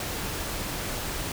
pink noise, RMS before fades -32 dBFS, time 0-1.32 s, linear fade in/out 2 ms, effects none

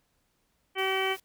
harmonic tone, 382.6 Hz, G4, 42 cents flat, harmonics 1 / 2 / 3 / 4 / 5 / 6 / 7 / 8, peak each -30 / -33 / -36 / -38 / -36 / -32 / -44 / -34 dBFS, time 0.75-1.17 s, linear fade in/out 50 ms
white noise, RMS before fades -49 dBFS, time 0.78-1.2 s, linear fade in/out 5 ms
effects pink hiss -73 dBFS RMS until 1.24 s

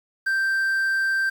triangle tone with quantisation, 1568 Hz, G6, in tune, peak -18 dBFS, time 0.26-1.3 s, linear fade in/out 10 ms, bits 8, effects none

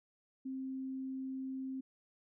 sine tone, 263.9 Hz, C4, 15 cents sharp, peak -38 dBFS, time 0.45-1.81 s, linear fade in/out 10 ms, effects none

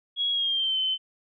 sine tone with pitch glide, 3322 to 3064 Hz, G#7 to G7, 0 to -40 cents, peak -23 dBFS, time 0.16-0.98 s, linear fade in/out 50 ms, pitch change -140 cents, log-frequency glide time 0.31-0.78 s, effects none

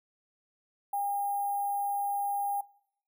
sine tone with sample-and-hold, 808 Hz, G#5, 48 cents flat, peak -28 dBFS, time 0.93-2.61 s, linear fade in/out 5 ms, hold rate 11025 Hz, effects noise-tail reverb RT60 0.7 s tail -23 dB re dry

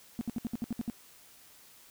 sine tone bursts, 233.1 Hz, A#3, in tune, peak -28 dBFS, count 9, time 0.19-0.899 s, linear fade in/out 0 ms, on 21 ms, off 65 ms, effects tanh soft clip ceiling -27 dBFS + white hiss -57 dBFS RMS until 1.9 s

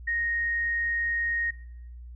sine tone, 1864.7 Hz, A#6, in tune, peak -25 dBFS, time 0.07-1.51 s, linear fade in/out 10 ms, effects noise-tail reverb RT60 0.8 s tail -19 dB re dry + added 60 Hz sine -40 dBFS peak until 2.15 s

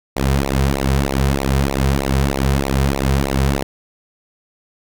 sawtooth tone with flanger, 68 Hz, C#2, 33 cents flat, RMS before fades -17 dBFS, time 0.16-3.63 s, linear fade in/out 5 ms, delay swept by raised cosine 0.61 to 3.61 ms, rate 3.2 Hz, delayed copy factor -0.9, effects none

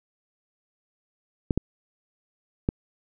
clicks, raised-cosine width 3 ms, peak -9 dBFS, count 3, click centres 1.508 / 1.576 / 2.689 s, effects none

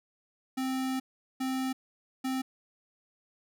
square tone bursts at uneven times, 261.6 Hz, C4, in tune, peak -30 dBFS, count 3, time 0.57-1 / 1.4-1.73 / 2.24-2.42 s, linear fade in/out 10 ms, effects none

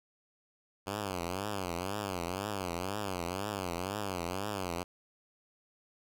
5% pulse tone with vibrato, 94.5 Hz, F#2, 37 cents sharp, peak -23 dBFS, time 0.86-4.84 s, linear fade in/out 20 ms, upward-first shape triangle, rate 2 Hz, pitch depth 210 cents each way, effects none

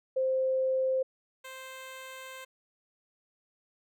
sine / 10% pulse tone pair in turn, 523 / 523 Hz, C5 / C5, -1 / -1 cents, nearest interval unison, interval 0 cents, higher neither, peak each -25 / -34 dBFS, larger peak first, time 0.16-1.03 / 1.44-2.45 s, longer second, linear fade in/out 10 ms, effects none

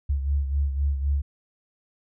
sine beating tone pair, 69.8 / 73.7 Hz, C#2 / D2, +13 / +7 cents, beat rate 3.9 Hz, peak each -22 / -30 dBFS, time 0.09-1.22 s, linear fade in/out 10 ms, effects none

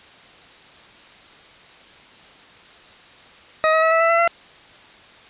20% pulse tone with pitch steps, 630 / 638.1 / 646.2 / 654.5 / 662.9 / 671.3 / 679.9 Hz, D#5 / D#5 / E5 / E5 / E5 / E5 / F5, +21 / +44 / -35 / -13 / +10 / +31 / -47 cents, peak -9 dBFS, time 3.64-4.277 s, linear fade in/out 0 ms, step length 91 ms, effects white hiss -46 dBFS RMS until 5.29 s + resampled to 8000 Hz

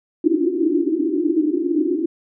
pink band-pass noise, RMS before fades -19 dBFS, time 0.24-2.06 s, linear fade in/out 5 ms, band 290 to 360 Hz, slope 96 dB/octave, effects none

